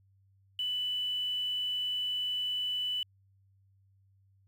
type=tone with quantisation; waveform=sine; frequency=2983 Hz; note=F#7; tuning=13 cents sharp; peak=-30 dBFS; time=0.59-3.03 s; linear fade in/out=2 ms; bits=9; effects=added 97 Hz sine -63 dBFS peak until 4.47 s